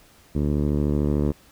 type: tone with low-pass filter sweep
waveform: 10% pulse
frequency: 73.42 Hz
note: D2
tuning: in tune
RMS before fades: -22 dBFS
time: 0.35-1.32 s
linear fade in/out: 5 ms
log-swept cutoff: 320 to 520 Hz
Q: 0.74
effects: pink hiss -54 dBFS RMS until 1.51 s